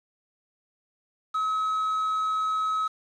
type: tone with quantisation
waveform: triangle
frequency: 1282 Hz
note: E6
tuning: 49 cents flat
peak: -22 dBFS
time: 1.34-2.88 s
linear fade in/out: 10 ms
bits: 7
effects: low-pass 6000 Hz 12 dB/octave